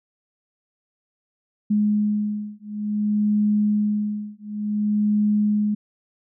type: beating tone pair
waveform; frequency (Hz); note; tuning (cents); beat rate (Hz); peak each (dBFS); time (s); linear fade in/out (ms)
sine; 209.1 / 209.66; G#3 / G#3; +12 / +17; 0.56; -22; 1.7-5.75; 10
effects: none